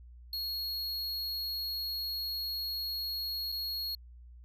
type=tone with dropouts; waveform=square; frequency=4311 Hz; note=C#8; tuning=49 cents flat; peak=-34 dBFS; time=0.33-3.95 s; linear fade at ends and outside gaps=2 ms; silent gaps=3.519-3.523 s; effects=added 60 Hz sine -49 dBFS peak until 4.44 s